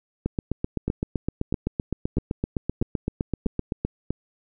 two click trains, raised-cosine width 3 ms, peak -12 / -11 dBFS, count 6 / 29, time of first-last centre 0.88-4.106 / 0.26-3.85 s, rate 1.55 / 7.8 Hz, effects none

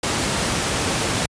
pink noise, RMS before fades -21 dBFS, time 0.03-1.26 s, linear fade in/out 5 ms, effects high-pass 80 Hz 12 dB/octave + resampled to 22050 Hz

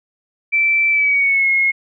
sine tone with pitch glide, 2331 to 2162 Hz, D7 to C#7, -14 to -44 cents, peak -12 dBFS, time 0.52-1.72 s, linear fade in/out 20 ms, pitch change -130 cents, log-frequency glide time 0.9-1.49 s, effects none

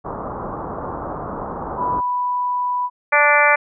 white low-pass noise, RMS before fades -28 dBFS, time 0.04-2.01 s, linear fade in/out 20 ms, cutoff 1200 Hz, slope 48 dB/octave
sine tone, 987.8 Hz, B5, in tune, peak -18 dBFS, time 1.77-2.9 s, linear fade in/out 50 ms
harmonic tone, 292.7 Hz, D4, 6 cents flat, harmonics 2 / 3 / 4 / 5 / 6 / 7 / 8, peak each -19 / -19 / -19 / -19 / -19 / -19 / -19 dBFS, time 3.12-3.56 s, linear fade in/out 10 ms
effects none

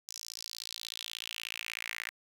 sawtooth tone with high-pass filter sweep, 56.5 Hz, A1, 47 cents sharp, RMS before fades -42 dBFS, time 0.08-2.1 s, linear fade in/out 5 ms, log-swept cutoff 5900 to 1900 Hz, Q 3.9, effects 10-bit

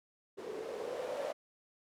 violet noise with low-pass filter sweep, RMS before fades -40 dBFS, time 0.37-1.33 s, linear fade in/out 20 ms, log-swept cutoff 390 to 600 Hz, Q 6.9, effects none

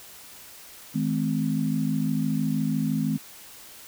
sine tone cluster, 159.2 / 212.8 / 258.8 Hz, D#3 / G#3 / C4, +40 / +42 / -19 cents, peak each -27 dBFS, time 0.94-3.18 s, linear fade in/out 20 ms, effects white hiss -46 dBFS RMS until 3.87 s

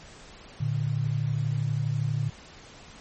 sine tone pair together, 114.48 / 146.83 Hz, A#2 / D3, -31 / 0 cents, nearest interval major third, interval 431 cents, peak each -27 dBFS, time 0.6-2.3 s, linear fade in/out 10 ms, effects pink hiss -48 dBFS RMS until 3 s + MP3 32 kbps

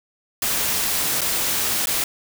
white noise with dropouts, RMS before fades -22 dBFS, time 0.42-2.04 s, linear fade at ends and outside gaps 2 ms, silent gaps 1.209-1.215 / 1.858-1.87 s, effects none

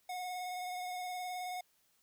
square tone with vibrato, 727 Hz, F#5, 31 cents flat, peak -39 dBFS, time 0.09-1.61 s, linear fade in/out 5 ms, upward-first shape triangle, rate 19 Hz, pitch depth 24 cents each way, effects white hiss -73 dBFS RMS until 2.02 s

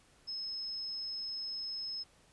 sine tone, 5180 Hz, E8, 31 cents flat, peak -37 dBFS, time 0.27-2.04 s, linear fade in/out 20 ms, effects pink hiss -65 dBFS RMS until 2.32 s + resampled to 24000 Hz

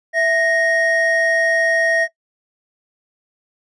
triangle tone pair together, 659.3 / 1864.7 Hz, E5 / A#6, 0 / 0 cents, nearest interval octave + tritone, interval 1800 cents, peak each -15 dBFS, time 0.13-2.08 s, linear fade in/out 50 ms, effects noise-tail reverb RT60 0.1 s tail -18 dB re dry + resampled to 22050 Hz

